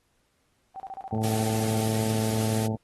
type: tone bursts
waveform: sine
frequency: 772 Hz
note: G5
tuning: 27 cents flat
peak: -34 dBFS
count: 16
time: 0.76-1.849 s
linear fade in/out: 0 ms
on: 39 ms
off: 31 ms
type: harmonic tone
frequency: 110 Hz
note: A2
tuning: in tune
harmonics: 1 / 2 / 3 / 4 / 5 / 6 / 7 / 8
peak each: -27 / -29 / -38 / -35 / -41 / -40 / -43 / -44 dBFS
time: 1.12-2.76 s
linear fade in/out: 10 ms
type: noise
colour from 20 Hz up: white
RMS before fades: -35 dBFS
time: 1.23-2.67 s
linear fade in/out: 10 ms
effects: pink hiss -71 dBFS RMS until 2.83 s + AAC 32 kbps